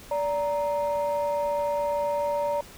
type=tone pair together; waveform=sine; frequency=581 / 932.2 Hz; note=D5 / A#5; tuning=-19 / 0 cents; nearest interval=minor sixth; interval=819 cents; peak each=-24 / -27 dBFS; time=0.11-2.61 s; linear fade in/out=5 ms; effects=tanh soft clip ceiling -19 dBFS + pink hiss -47 dBFS RMS until 2.77 s